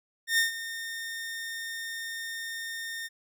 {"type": "tone with ADSR envelope", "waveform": "sawtooth", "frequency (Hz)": 1826, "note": "A#6", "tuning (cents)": -36, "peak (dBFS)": -17, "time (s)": [0.27, 3.09], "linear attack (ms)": 110, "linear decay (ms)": 130, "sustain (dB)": -14, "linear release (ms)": 33, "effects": []}